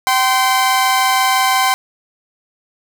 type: tone pair together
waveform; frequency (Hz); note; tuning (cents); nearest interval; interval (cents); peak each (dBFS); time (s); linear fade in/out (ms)
sawtooth; 771 / 1036.6; G5 / C6; -29 / -16; perfect fourth; 513; -11; 0.07-1.74; 0
effects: none